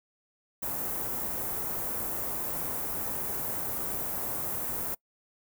white band-stop noise, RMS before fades -33 dBFS, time 0.62-4.95 s, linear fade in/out 10 ms, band 980 to 15000 Hz, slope 12 dB/octave, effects noise-tail reverb RT60 0.1 s tail -25 dB re dry

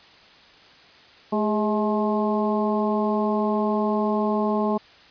harmonic tone with a mistuned harmonic, 213.4 Hz, G#3, 47 cents sharp, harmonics 1 / 2 / 3 / 4 / 5, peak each -23 / -26 / -28 / -29 / -30 dBFS, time 1.32-4.78 s, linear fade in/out 10 ms, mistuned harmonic 2, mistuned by -56 cents, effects white hiss -50 dBFS RMS until 5.1 s + resampled to 11025 Hz

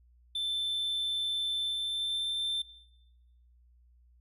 triangle tone with pitch glide, 3538 to 3561 Hz, A7 to A7, +9 to +20 cents, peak -29 dBFS, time 0.35-2.62 s, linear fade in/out 5 ms, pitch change +11 cents, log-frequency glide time 1.61-2.29 s, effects noise-tail reverb RT60 1.0 s tail -18 dB re dry + added 60 Hz sine -59 dBFS peak until 4.2 s

